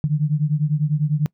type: beating tone pair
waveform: sine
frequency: 146.83 / 156.83 Hz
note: D3 / D#3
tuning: 0 / +14 cents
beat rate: 10 Hz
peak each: -19 / -21 dBFS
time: 0.04-1.26 s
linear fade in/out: 0 ms
effects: noise-tail reverb RT60 0.1 s tail -24 dB re dry